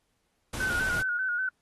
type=noise; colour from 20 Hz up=pink; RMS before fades=-36 dBFS; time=0.53-1.02 s; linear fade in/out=5 ms
type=tone with vibrato; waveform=sine; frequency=1480 Hz; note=F#6; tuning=in tune; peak=-26 dBFS; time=0.6-1.49 s; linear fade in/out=5 ms; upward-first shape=square; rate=5.1 Hz; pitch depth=49 cents each way
effects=pink hiss -75 dBFS RMS until 1.61 s + AAC 32 kbps